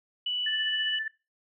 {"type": "tone", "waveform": "sine", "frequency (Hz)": 2960, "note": "F#7", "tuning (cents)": 0, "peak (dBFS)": -27, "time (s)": [0.26, 0.99], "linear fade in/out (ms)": 5}
{"type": "tone with tremolo", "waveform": "sine", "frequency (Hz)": 1760, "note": "A6", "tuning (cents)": 0, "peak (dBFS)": -28, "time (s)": [0.46, 1.08], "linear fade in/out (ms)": 5, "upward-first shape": "sine", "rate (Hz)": 15, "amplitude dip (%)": 55}
{"effects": ["noise-tail reverb RT60 0.3 s tail -23 dB re dry"]}